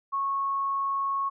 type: tone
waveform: sine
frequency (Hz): 1100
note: C#6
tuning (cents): -14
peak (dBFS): -25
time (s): 0.12-1.3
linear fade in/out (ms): 20
effects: none